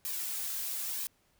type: noise with flanger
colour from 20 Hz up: blue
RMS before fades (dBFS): -36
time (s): 0.05-1.07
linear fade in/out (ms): 0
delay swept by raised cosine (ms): 1.4 to 3.4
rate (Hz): 1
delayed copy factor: -0.55
effects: pink hiss -70 dBFS RMS until 1.39 s